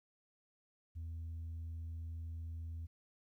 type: tone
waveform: sine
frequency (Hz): 82.2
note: E2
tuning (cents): -4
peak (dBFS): -39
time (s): 0.95-2.87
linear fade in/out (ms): 20
effects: tanh soft clip ceiling -40 dBFS + 13-bit